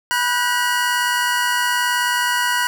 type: tone cluster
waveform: square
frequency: 979 / 1474 / 1573 / 1935 / 2877 Hz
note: B5 / F#6 / G6 / B6 / F#7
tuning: -15 / -7 / +6 / -36 / -49 cents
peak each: -22 / -23 / -27 / -25 / -27 dBFS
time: 0.11-2.67 s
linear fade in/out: 0 ms
effects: 8-bit